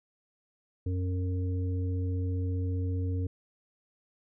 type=harmonic tone; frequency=91.5 Hz; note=F#2; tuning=19 cents flat; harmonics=1 / 3 / 5; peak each=-28 / -38 / -42 dBFS; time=0.86-3.27 s; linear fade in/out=5 ms; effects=none